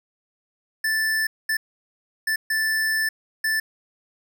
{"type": "tone bursts at uneven times", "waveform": "square", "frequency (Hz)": 1760, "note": "A6", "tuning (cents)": 0, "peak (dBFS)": -21, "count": 5, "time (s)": [[0.84, 1.27], [1.49, 1.57], [2.27, 2.36], [2.5, 3.09], [3.44, 3.6]], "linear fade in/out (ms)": 5, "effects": []}